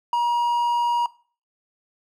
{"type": "tone", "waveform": "triangle", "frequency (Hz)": 953, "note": "A#5", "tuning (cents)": 38, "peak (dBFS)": -16, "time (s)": [0.13, 1.06], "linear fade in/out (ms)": 2, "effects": ["noise-tail reverb RT60 0.4 s tail -19 dB re dry"]}